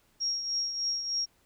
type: tone with tremolo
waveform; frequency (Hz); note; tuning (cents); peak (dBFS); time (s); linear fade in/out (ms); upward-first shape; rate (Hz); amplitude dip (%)
sine; 5588; F8; 0; -26; 0.2-1.26; 20; triangle; 3.3; 60
effects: pink hiss -67 dBFS RMS until 1.45 s